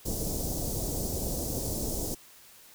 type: band-stop noise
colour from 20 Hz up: pink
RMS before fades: -32 dBFS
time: 0.05-2.15 s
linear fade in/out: 10 ms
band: 640 to 5500 Hz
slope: 24 dB/octave
effects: white hiss -54 dBFS RMS until 2.74 s